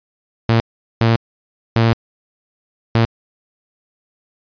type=tone bursts at uneven times; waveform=sawtooth; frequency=114.4 Hz; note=A#2; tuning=32 cents flat; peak=-7 dBFS; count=4; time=0.49-0.6 / 1.01-1.16 / 1.76-1.93 / 2.95-3.05 s; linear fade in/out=0 ms; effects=resampled to 11025 Hz